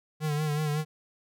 square tone with vibrato, 151 Hz, D3, 48 cents sharp, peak -27 dBFS, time 0.2-0.85 s, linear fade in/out 50 ms, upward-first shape sine, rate 5.4 Hz, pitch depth 51 cents each way, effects none

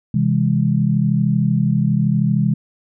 sine chord, C augmented, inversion none, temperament just, 130.81 / 163.52 / 204.4 Hz, C3 / E3 / G#3, 0 / -14 / -27 cents, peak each -18 dBFS, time 0.14-2.54 s, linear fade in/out 5 ms, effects none

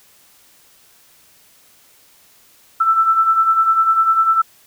sine beating tone pair, 1318.5 / 1328.5 Hz, E6 / E6, 0 / +13 cents, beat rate 10 Hz, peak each -19 / -12 dBFS, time 2.8-4.42 s, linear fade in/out 10 ms, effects white hiss -51 dBFS RMS until 4.66 s

